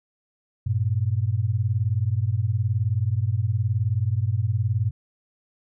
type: beating tone pair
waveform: sine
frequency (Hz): 98.1 / 117.1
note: G2 / A#2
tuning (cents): +2 / +8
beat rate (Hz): 19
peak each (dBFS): -23 / -23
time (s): 0.66-4.91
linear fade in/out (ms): 10
effects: none